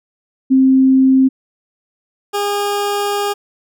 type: tone pair in turn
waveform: sine / 20% pulse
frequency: 263.8 / 407.5 Hz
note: C4 / G#4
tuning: +14 / -33 cents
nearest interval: minor sixth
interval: 753 cents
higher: second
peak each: -7 / -11 dBFS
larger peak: first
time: 0.5-1.29 / 2.33-3.34 s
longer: second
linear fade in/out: 20 ms
effects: none